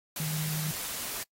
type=tone in noise; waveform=sine; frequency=155.56 Hz; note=D#3; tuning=in tune; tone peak=-31 dBFS; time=0.2-0.71 s; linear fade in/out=2 ms; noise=white; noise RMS=-36 dBFS; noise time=0.16-1.23 s; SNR=+2 dB; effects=noise-tail reverb RT60 0.1 s tail -24 dB re dry + AAC 48 kbps